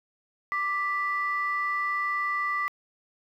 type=tone pair together; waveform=sine; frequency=1174.7 / 1975.6 Hz; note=D6 / B6; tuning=0 / 0 cents; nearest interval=major sixth; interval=900 cents; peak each=-27 / -28 dBFS; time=0.52-2.68 s; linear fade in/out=0 ms; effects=tanh soft clip ceiling -18 dBFS + 10-bit